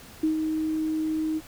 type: tone with ADSR envelope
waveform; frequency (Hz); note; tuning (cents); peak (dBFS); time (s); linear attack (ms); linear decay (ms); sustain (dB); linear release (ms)
sine; 313.9; D#4; +15; -19; 0.23-1.41; 7; 110; -5; 40
effects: pink hiss -47 dBFS RMS until 1.47 s